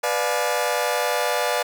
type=chord; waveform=sawtooth; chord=B diminished seventh; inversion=none; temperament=just; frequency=493.9 / 592.7 / 711.2 / 853.4 Hz; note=B4 / D5 / F5 / Ab5; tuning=0 / +16 / +31 / +47 cents; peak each=-22 / -21 / -23 / -24 dBFS; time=0.03-1.63 s; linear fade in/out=10 ms; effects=none